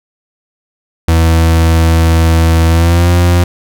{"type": "tone with pitch glide", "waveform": "40% pulse", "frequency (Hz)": [82, 87.38], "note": ["E2", "F2"], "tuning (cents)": [-9, 1], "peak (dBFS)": -5, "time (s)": [1.08, 3.44], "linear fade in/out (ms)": 5, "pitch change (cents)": 110, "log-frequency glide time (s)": [2.68, 3.1], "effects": []}